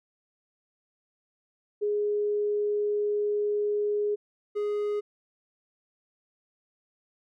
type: tone pair in turn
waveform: sine / triangle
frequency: 415.3 / 415.3 Hz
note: G#4 / G#4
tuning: 0 / 0 cents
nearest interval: unison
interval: 0 cents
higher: neither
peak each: -24 / -24 dBFS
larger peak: neither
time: 1.81-4.16 / 4.55-5.01 s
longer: first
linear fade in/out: 20 ms
effects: none